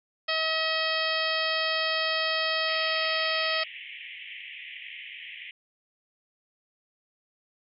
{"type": "harmonic tone", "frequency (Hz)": 639, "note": "D#5", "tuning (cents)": 46, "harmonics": [1, 2, 3, 4, 5, 6, 7, 8], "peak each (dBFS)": [-32, -33, -31, -33, -32, -37, -34, -36], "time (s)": [0.28, 3.64], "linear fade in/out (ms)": 10}
{"type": "band-pass noise", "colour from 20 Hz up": "pink", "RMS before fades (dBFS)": -42, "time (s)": [2.68, 5.51], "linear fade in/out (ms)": 2, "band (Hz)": [1900, 3200], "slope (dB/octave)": 96}
{"effects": []}